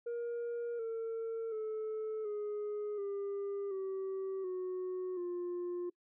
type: tone with pitch steps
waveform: sine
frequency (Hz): 472.6 / 453.3 / 434.9 / 417.2 / 400.2 / 383.9 / 368.2 / 353.2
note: A#4 / A#4 / A4 / G#4 / G4 / G4 / F#4 / F4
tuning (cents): +24 / -48 / -20 / +8 / +36 / -36 / -8 / +20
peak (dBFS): -33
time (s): 0.06-5.9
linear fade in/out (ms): 10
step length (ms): 730
effects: noise-tail reverb RT60 0.1 s tail -25 dB re dry + tanh soft clip ceiling -35 dBFS